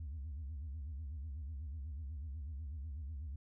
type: tone with vibrato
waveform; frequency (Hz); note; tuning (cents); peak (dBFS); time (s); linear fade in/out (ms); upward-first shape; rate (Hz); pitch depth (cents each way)
sine; 73.42; D2; 0; -39; 0-3.36; 5; sine; 8.1; 200
effects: tanh soft clip ceiling -39 dBFS